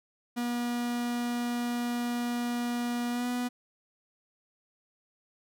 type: tone with pitch glide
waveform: 45% pulse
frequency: 240.6 to 245.5 Hz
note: B3 to B3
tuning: -45 to -10 cents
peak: -29 dBFS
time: 0.36-3.49 s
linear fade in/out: 20 ms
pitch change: +35 cents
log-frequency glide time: 3.1-3.27 s
effects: none

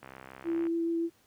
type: click train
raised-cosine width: 0.5 ms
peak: -30 dBFS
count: 43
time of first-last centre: 0.03-0.669 s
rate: 65.7 Hz
type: tone with vibrato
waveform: sine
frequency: 334 Hz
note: E4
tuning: 23 cents sharp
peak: -27 dBFS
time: 0.44-1.1 s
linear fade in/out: 50 ms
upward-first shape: triangle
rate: 7 Hz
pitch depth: 11 cents each way
effects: pink hiss -65 dBFS RMS until 1.26 s + high-pass 80 Hz 12 dB/octave

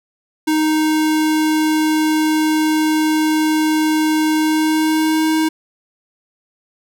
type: tone with pitch glide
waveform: square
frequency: 311.1 to 315.8 Hz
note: D#4 to D#4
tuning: 0 to +26 cents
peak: -14 dBFS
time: 0.47-5.49 s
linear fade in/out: 10 ms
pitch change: +26 cents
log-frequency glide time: 4.37-5.38 s
effects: none

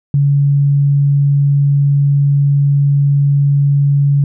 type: tone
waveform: sine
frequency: 141.6 Hz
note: C#3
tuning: 37 cents sharp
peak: -8 dBFS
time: 0.14-4.24 s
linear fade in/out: 2 ms
effects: none

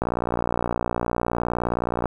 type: click train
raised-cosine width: 1 ms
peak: -9 dBFS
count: 122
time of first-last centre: 0.02-2.057 s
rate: 59.4 Hz
effects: 8-bit

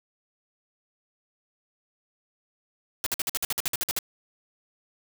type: noise bursts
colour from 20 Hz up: white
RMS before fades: -27 dBFS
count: 13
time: 3.04-3.988 s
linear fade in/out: 0 ms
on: 24 ms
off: 53 ms
effects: none

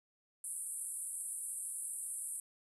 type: band-pass noise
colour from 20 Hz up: white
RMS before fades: -42 dBFS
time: 0.44-2.4 s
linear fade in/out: 2 ms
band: 8300 to 11000 Hz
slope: 96 dB/octave
effects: none

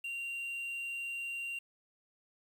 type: tone with quantisation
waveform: triangle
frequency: 2766 Hz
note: F7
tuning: 17 cents flat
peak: -35 dBFS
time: 0.04-1.59 s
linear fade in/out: 5 ms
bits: 10
effects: none

